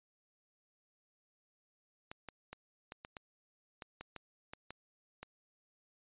clicks, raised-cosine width 0.3 ms, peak -29 dBFS, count 12, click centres 2.115 / 2.287 / 2.53 / 2.921 / 3.049 / 3.168 / 3.822 / 4.01 / 4.163 / 4.535 / 4.706 / 5.23 s, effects resampled to 8000 Hz

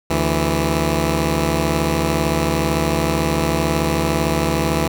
10% pulse tone pair together, 73.42 / 164.82 Hz, D2 / E3, 0 / 0 cents, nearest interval octave + major second, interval 1400 cents, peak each -11 dBFS, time 0.1-4.88 s, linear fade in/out 5 ms, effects none

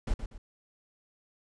brown noise with echo, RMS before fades -27 dBFS, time 0.07-0.14 s, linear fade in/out 5 ms, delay 120 ms, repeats 2, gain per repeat -9 dB, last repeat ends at 0.38 s, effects resampled to 22050 Hz

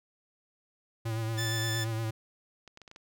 square tone with vibrato, 112.2 Hz, A2, 34 cents sharp, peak -31 dBFS, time 1.05-2.11 s, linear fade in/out 10 ms, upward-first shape sine, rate 8.6 Hz, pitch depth 37 cents each way
15% pulse tone, 1753 Hz, A6, 7 cents flat, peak -26 dBFS, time 1.37-1.85 s, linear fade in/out 20 ms
clicks, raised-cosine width 0.2 ms, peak -32 dBFS, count 6, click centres 2.677 / 2.774 / 2.817 / 2.878 / 2.914 / 2.961 s
effects none

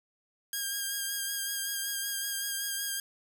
5% pulse tone with vibrato, 1616 Hz, G#6, 48 cents flat, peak -21 dBFS, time 0.53-3 s, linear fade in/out 2 ms, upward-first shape sine, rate 5.3 Hz, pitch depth 23 cents each way, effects none

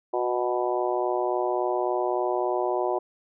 harmonic tone with a mistuned harmonic, 123.47 Hz, B2, in tune, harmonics 3 / 4 / 5 / 6 / 7 / 8, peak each -27 / -33 / -29 / -30 / -34 / -33 dBFS, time 0.13-2.99 s, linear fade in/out 10 ms, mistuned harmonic 3, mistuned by -19 cents, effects none

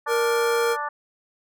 harmonic tone, 293.7 Hz, D4, in tune, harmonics 2 / 3 / 4 / 5 / 6, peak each -37 / -30 / -29 / -34 / -36 dBFS, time 0.06-0.89 s, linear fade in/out 10 ms
square tone, 467.8 Hz, A#4, 6 cents sharp, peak -21 dBFS, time 0.07-0.77 s, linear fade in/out 50 ms
effects none

